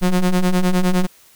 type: ring-modulated tone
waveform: square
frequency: 90 Hz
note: F#2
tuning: 47 cents flat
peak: -11 dBFS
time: 0.01-1.07 s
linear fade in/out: 20 ms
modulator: 94.9 Hz
effects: white hiss -50 dBFS RMS until 1.35 s